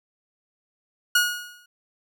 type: tone with exponential decay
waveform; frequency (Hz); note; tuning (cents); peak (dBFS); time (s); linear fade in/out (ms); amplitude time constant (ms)
sawtooth; 1446; F#6; -40; -11; 1.15-1.66; 5; 110
effects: none